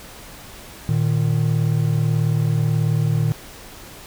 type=tone pair together; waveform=triangle; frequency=114.7 / 153.1 Hz; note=A#2 / D#3; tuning=-28 / -28 cents; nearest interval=perfect fourth; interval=500 cents; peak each=-17 dBFS; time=0.89-3.32 s; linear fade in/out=0 ms; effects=pink hiss -40 dBFS RMS until 4.06 s